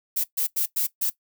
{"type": "noise bursts at uneven times", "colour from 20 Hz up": "violet", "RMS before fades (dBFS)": -24, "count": 5, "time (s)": [[0.16, 0.24], [0.37, 0.47], [0.56, 0.66], [0.76, 0.87], [1.01, 1.1]], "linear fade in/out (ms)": 10, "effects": ["noise-tail reverb RT60 0.1 s tail -17 dB re dry"]}